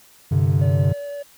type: chord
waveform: triangle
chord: G suspended fourth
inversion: none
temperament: equal with one note detuned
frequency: 96.15 / 130.81 / 146.83 Hz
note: G2 / C3 / D3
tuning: -33 / 0 / 0 cents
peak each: -17 dBFS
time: 0.31-0.93 s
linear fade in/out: 10 ms
type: tone with vibrato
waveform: triangle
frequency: 573 Hz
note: D5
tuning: 43 cents flat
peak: -26 dBFS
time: 0.61-1.23 s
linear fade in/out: 10 ms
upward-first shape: triangle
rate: 9.7 Hz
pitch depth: 9 cents each way
effects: tanh soft clip ceiling -4 dBFS + white hiss -51 dBFS RMS until 1.37 s